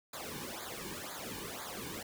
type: noise with flanger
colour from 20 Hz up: pink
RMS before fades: -43 dBFS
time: 0.13-2.03 s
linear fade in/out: 5 ms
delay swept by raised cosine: 0.35 to 1.55 ms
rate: 2 Hz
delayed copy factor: -1
effects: none